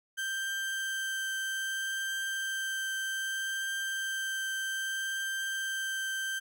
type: tone with vibrato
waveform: 35% pulse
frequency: 1568 Hz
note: G6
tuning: in tune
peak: -30 dBFS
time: 0.17-6.4 s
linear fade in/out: 20 ms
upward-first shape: triangle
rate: 0.63 Hz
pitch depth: 8 cents each way
effects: none